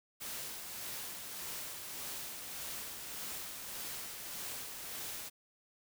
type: noise with tremolo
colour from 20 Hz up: white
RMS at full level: -42 dBFS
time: 0.2-5.3 s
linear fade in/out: 20 ms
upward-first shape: sine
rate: 1.7 Hz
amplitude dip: 35%
effects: none